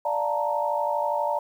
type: chord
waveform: sine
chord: Bb major seventh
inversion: first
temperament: equal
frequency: 587.3 / 698.5 / 880 / 932.3 Hz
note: D5 / F5 / A5 / Bb5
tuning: 0 / 0 / 0 / 0 cents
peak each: -27 / -32 / -29 / -27 dBFS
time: 0.05-1.39 s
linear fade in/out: 5 ms
effects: 9-bit